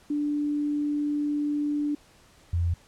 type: tone pair in turn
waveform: sine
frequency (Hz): 293.7 / 85.82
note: D4 / F2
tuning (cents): 0 / -30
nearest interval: octave + major sixth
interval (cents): 2130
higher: first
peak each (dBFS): -24 / -22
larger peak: second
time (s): 0.1-1.95 / 2.53-2.74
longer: first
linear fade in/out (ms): 5
effects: pink hiss -57 dBFS RMS until 2.87 s + low-pass 10000 Hz 12 dB/octave